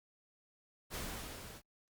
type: noise with level ramp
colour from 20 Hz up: pink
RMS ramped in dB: -40 to -52 dBFS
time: 0.9-1.62 s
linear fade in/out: 50 ms
effects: Opus 48 kbps